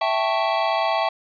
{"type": "chord", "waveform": "square", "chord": "A dominant seventh", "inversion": "second", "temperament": "equal", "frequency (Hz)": [659.3, 784, 880, 1108.7], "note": ["E5", "G5", "A5", "C#6"], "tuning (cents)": [0, 0, 0, 0], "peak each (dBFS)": [-24, -26, -26, -27], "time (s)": [0.01, 1.09], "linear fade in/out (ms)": 5, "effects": ["resampled to 11025 Hz", "9-bit"]}